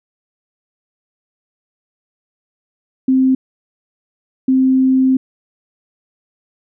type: tone bursts at uneven times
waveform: sine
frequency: 261.6 Hz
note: C4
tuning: in tune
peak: -9 dBFS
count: 2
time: 3.08-3.35 / 4.48-5.17 s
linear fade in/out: 5 ms
effects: none